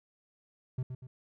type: tone with echo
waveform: triangle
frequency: 127.7 Hz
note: C3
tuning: 42 cents flat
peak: -28 dBFS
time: 0.78-0.83 s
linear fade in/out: 5 ms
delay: 120 ms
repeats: 2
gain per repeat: -7 dB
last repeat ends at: 1.07 s
effects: none